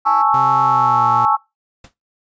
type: tone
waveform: 10% pulse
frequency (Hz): 329.6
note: E4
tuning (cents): 0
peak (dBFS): -26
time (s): 0.05-0.23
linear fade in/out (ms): 20
type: chord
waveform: sine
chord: A major seventh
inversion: third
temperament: equal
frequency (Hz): 830.6 / 880 / 1108.7 / 1318.5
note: G#5 / A5 / C#6 / E6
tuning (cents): 0 / 0 / 0 / 0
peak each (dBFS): -17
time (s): 0.05-1.37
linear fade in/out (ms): 20
type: tone with pitch glide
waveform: sawtooth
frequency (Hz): 131.6 to 118.6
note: C3 to A#2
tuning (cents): +10 to +30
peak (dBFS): -22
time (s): 0.34-1.25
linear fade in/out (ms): 0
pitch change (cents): -180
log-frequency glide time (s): 0.65-1.06
type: noise with exponential decay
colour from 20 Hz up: pink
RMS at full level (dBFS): -35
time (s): 1.84-1.94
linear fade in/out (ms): 5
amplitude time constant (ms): 20
effects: noise-tail reverb RT60 0.2 s tail -21 dB re dry + resampled to 16000 Hz